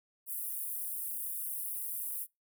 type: high-pass noise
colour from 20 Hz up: pink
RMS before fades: -38 dBFS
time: 0.26-2.27 s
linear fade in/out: 50 ms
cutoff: 9800 Hz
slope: 48 dB/octave
effects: noise-tail reverb RT60 0.2 s tail -24 dB re dry